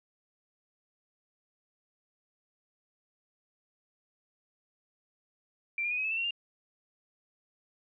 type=tone with pitch steps; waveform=sine; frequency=2356 / 2415 / 2476 / 2538 / 2602 / 2668 / 2735 / 2803 Hz; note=D7 / D7 / D#7 / D#7 / E7 / E7 / F7 / F7; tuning=+5 / +48 / -9 / +34 / -23 / +20 / -37 / +6 cents; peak=-29 dBFS; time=5.78-6.308 s; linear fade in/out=2 ms; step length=66 ms; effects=none